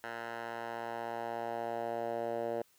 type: tone with band-pass filter sweep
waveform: 10% pulse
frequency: 116.54 Hz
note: A#2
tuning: in tune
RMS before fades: -38 dBFS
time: 0.04-2.62 s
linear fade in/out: 0 ms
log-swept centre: 1300 to 550 Hz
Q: 2.1
effects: white hiss -68 dBFS RMS until 2.78 s